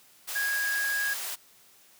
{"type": "high-pass noise", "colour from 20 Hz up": "white", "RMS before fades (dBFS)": -35, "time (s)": [0.27, 1.36], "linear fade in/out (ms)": 20, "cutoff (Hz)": 610, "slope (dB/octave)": 12}
{"type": "tone", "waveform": "triangle", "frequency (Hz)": 1647, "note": "G#6", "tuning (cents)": -15, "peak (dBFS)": -25, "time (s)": [0.35, 1.14], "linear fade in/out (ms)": 10}
{"effects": ["white hiss -58 dBFS RMS until 1.99 s", "high-pass 80 Hz 12 dB/octave"]}